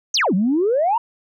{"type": "exponential two-way sweep", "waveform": "sine", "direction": "down then up", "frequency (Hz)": [6720, 175.4, 969], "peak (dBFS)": -14, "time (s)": [0.14, 0.98], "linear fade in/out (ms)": 5, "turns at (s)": 0.34, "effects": ["tanh soft clip ceiling -10 dBFS"]}